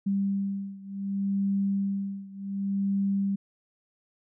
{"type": "beating tone pair", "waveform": "sine", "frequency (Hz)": [197.1, 197.77], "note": ["G3", "G3"], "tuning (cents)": [10, 16], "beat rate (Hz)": 0.67, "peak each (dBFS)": [-28, -30], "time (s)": [0.06, 3.36], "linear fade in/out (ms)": 10, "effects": []}